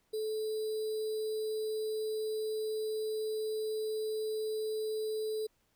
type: tone with sample-and-hold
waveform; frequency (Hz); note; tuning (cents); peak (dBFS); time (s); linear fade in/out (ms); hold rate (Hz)
sine; 434.1; A4; -23; -32; 0.13-5.47; 10; 4410
effects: pink hiss -74 dBFS RMS until 5.75 s